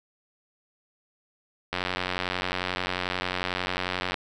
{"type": "click train", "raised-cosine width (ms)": 0.3, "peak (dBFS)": -11, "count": 221, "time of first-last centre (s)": [1.73, 4.142], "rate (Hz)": 91.2, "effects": []}